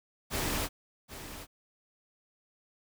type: noise with echo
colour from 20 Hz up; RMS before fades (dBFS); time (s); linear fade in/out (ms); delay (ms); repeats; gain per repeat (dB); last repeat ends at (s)
pink; -32; 0.3-0.69; 50; 780; 1; -12; 1.47
effects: none